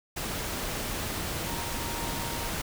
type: tone in noise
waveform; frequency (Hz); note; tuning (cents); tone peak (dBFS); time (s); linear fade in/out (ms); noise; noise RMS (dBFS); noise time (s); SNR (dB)
sine; 932.3; A#5; 0; -40; 1.46-2.5; 10; pink; -33; 0.16-2.62; -10
effects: none